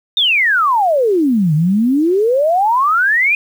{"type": "exponential two-way sweep", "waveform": "sine", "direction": "down then up", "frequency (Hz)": [3731, 146.83, 2503], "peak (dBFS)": -10, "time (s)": [0.17, 3.35], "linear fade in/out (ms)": 2, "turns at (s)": 1.54, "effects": ["7-bit"]}